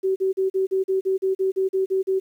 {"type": "tone bursts", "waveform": "sine", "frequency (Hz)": 381.4, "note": "G4", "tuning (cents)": -47, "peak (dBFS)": -18, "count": 13, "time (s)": [0.03, 2.2], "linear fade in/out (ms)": 20, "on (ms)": 130, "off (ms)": 40, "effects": ["9-bit"]}